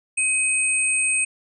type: tone pair together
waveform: sine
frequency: 2532 / 8517 Hz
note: D#7 / C9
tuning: +30 / +30 cents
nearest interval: octave + major sixth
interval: 2100 cents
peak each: -21 dBFS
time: 0.17-1.25 s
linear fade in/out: 10 ms
effects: none